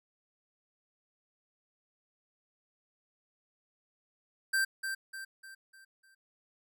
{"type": "tone with echo", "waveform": "square", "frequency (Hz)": 1568, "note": "G6", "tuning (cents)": 0, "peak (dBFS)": -27, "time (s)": [4.53, 4.65], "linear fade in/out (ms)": 10, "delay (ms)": 300, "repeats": 5, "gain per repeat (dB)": -7, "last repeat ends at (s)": 6.15, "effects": []}